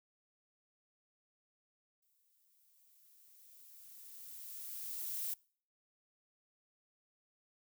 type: noise with exponential growth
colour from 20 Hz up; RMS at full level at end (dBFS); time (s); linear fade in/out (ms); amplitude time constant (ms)
violet; -38; 2.02-5.34; 5; 720
effects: noise-tail reverb RT60 0.5 s tail -25 dB re dry